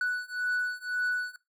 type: beating tone pair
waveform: triangle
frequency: 1480 / 1481.9 Hz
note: F#6 / F#6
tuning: 0 / +2 cents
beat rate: 1.9 Hz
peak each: -30 / -29 dBFS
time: 0.01-1.36 s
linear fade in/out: 2 ms
effects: noise-tail reverb RT60 0.2 s tail -19 dB re dry